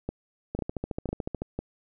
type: two click trains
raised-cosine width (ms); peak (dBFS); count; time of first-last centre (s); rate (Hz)
2; -17 / -17; 13 / 4; 0.55-1.42 / 0.09-1.59; 13.8 / 2
effects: none